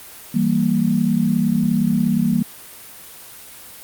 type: chord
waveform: sine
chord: E diminished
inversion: none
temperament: equal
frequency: 164.81 / 196 / 233.1 Hz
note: E3 / G3 / Bb3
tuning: 0 / 0 / 0 cents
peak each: -21 / -19 / -18 dBFS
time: 0.34-2.43 s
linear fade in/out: 10 ms
effects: white hiss -39 dBFS RMS until 3.83 s + Opus 32 kbps